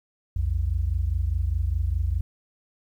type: tone pair together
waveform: sine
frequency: 60.1 / 84.99 Hz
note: B1 / F2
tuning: -46 / -47 cents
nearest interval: tritone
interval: 599 cents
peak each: -24 dBFS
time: 0.36-2.21 s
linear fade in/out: 5 ms
effects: tanh soft clip ceiling -14 dBFS + 10-bit